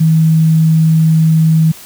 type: tone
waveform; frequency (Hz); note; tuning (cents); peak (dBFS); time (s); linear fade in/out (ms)
sine; 160; D#3; +49; -6; 0-1.72; 10
effects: white hiss -35 dBFS RMS until 1.85 s